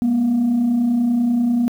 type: tone pair together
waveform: sine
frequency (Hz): 210 / 240.2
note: G#3 / B3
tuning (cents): +19 / -48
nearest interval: major second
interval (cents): 233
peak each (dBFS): -24 / -13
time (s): 0.02-1.68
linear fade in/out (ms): 0
effects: tanh soft clip ceiling -12 dBFS + 8-bit